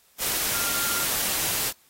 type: tone in noise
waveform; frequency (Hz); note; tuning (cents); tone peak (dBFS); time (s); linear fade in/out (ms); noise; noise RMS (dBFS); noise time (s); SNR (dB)
sine; 1393; F6; -5; -33; 0.52-1.07; 50; white; -26; 0.18-1.73; -10
effects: white hiss -60 dBFS RMS until 1.89 s + AAC 48 kbps